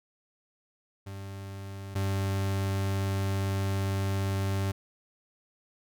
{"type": "tone pair in turn", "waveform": "40% pulse", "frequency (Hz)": [98, 97.57], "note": ["G2", "G2"], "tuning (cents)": [0, -8], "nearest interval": "unison", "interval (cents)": 8, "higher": "first", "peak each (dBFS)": [-37, -26], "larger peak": "second", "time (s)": [[1.06, 1.95], [1.95, 4.72]], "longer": "second", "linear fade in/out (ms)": 10, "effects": []}